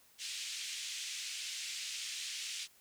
pink band-pass noise, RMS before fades -42 dBFS, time 0.18-2.68 s, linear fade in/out 50 ms, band 2500 to 8100 Hz, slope 24 dB/octave, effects white hiss -65 dBFS RMS until 2.8 s

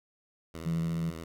10% pulse tone with vibrato, 81.9 Hz, E2, 11 cents flat, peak -31 dBFS, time 0.54-1.24 s, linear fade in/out 5 ms, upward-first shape sine, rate 14 Hz, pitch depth 50 cents each way
sine tone, 166.2 Hz, E3, 15 cents sharp, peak -28 dBFS, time 0.65-1.11 s, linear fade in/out 20 ms
effects none

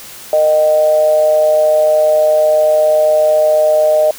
sine tone with amplitude modulation, 616 Hz, D#5, 17 cents flat, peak -5 dBFS, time 0.33-4.11 s, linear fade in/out 2 ms, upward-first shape sine, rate 154 Hz, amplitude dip 55%, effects white hiss -33 dBFS RMS until 4.18 s

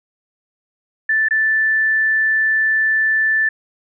sine tone with dropouts, 1760 Hz, A6, in tune, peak -13 dBFS, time 1.09-3.49 s, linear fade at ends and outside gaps 5 ms, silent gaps 1.286-1.308 s, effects none

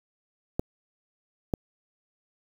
clicks, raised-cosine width 2 ms, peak -12 dBFS, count 2, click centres 0.595 / 1.538 s, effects 7-bit

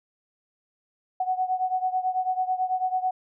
sine beating tone pair, 740 / 749.1 Hz, F#5 / F#5, 0 / +21 cents, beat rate 9.1 Hz, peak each -25 / -28 dBFS, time 1.2-3.11 s, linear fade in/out 5 ms, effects none

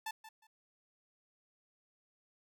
sawtooth tone with echo, 880 Hz, A5, in tune, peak -34 dBFS, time 0.06-0.11 s, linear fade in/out 5 ms, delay 180 ms, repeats 2, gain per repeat -13 dB, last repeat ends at 0.47 s, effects none

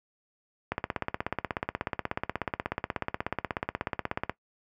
click train, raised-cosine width 0.5 ms, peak -13 dBFS, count 60, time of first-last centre 0.72-4.296 s, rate 16.5 Hz, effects noise-tail reverb RT60 0.1 s tail -18 dB re dry + high-pass 60 Hz 12 dB/octave

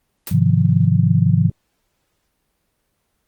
white noise with exponential decay, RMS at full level -24 dBFS, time 0.27-0.4 s, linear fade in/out 2 ms, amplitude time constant 27 ms
sine chord, F minor seventh, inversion first, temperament just, 104.77 / 130.96 / 157.15 / 174.61 Hz, Ab2 / C3 / Eb3 / F3, +16 / +2 / +18 / 0 cents, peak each -17 dBFS, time 0.31-1.5 s, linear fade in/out 10 ms
effects pink hiss -69 dBFS RMS until 3.27 s + Opus 24 kbps

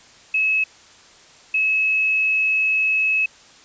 sine tone bursts at uneven times, 2580 Hz, E7, 38 cents flat, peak -16 dBFS, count 2, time 0.34-0.64 / 1.54-3.26 s, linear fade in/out 5 ms, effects white hiss -48 dBFS RMS until 3.64 s + resampled to 16000 Hz

